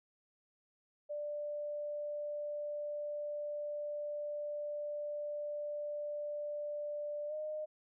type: tone with pitch glide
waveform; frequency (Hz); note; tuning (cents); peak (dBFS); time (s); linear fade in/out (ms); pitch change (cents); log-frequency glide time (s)
sine; 590 to 612.6; D5 to D#5; +8 to -27; -37; 1.09-7.66; 20; +65; 7.28-7.33
effects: none